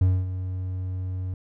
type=tone with ADSR envelope; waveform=triangle; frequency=92.5 Hz; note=F#2; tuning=in tune; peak=-13 dBFS; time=0.01-1.34 s; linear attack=5 ms; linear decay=240 ms; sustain=-12 dB; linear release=3 ms; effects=none